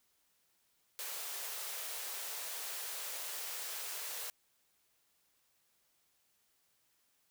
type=high-pass noise; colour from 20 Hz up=white; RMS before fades=-42 dBFS; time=0.99-4.3 s; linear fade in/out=0 ms; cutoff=410 Hz; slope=48 dB/octave; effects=white hiss -75 dBFS RMS until 7.3 s